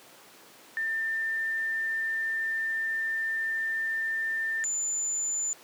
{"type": "tone pair in turn", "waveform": "sine", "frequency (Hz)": [1793, 7045], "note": ["A6", "A8"], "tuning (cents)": [32, 1], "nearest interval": "2 octaves", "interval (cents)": 2369, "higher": "second", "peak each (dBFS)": [-27, -27], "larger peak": "neither", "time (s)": [[0.77, 4.64], [4.64, 5.53]], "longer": "first", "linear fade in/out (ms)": 0, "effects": ["pink hiss -52 dBFS RMS until 5.63 s", "high-pass 300 Hz 12 dB/octave"]}